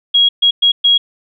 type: tone bursts at uneven times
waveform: sine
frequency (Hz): 3300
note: G#7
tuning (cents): -12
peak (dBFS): -7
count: 4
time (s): 0.14-0.29 / 0.42-0.51 / 0.62-0.72 / 0.84-0.98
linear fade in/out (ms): 10
effects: none